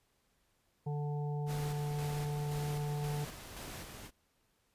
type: harmonic tone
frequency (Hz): 146.83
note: D3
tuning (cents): 0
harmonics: 1 / 3 / 5 / 6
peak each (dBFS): -34 / -44 / -48 / -50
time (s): 0.86-3.25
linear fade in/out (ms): 10
type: noise with tremolo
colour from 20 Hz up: pink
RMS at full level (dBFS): -45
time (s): 1.46-4.11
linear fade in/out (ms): 50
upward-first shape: square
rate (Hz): 1.9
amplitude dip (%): 35
effects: pink hiss -75 dBFS RMS until 4.74 s + resampled to 32000 Hz